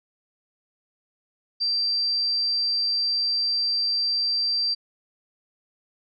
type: tone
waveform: sine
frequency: 4699 Hz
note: D8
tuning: in tune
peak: -21 dBFS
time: 1.6-4.75 s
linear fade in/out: 20 ms
effects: none